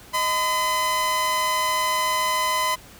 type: tone pair together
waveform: sawtooth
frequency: 623 / 1014.2 Hz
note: D#5 / B5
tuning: +2 / +46 cents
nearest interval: minor sixth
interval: 844 cents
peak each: -27 / -17 dBFS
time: 0.13-2.76 s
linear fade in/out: 20 ms
effects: pink hiss -46 dBFS RMS until 2.99 s